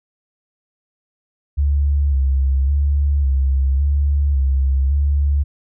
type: tone with vibrato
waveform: sine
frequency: 69.3 Hz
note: C#2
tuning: in tune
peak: -13 dBFS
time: 1.57-5.44 s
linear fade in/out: 20 ms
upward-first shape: square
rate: 0.9 Hz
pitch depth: 51 cents each way
effects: none